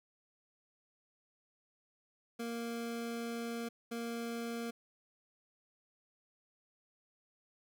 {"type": "tone bursts at uneven times", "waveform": "25% pulse", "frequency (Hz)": 233.1, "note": "A#3", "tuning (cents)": 0, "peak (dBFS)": -34, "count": 2, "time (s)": [[2.39, 3.69], [3.91, 4.71]], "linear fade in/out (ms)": 10, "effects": []}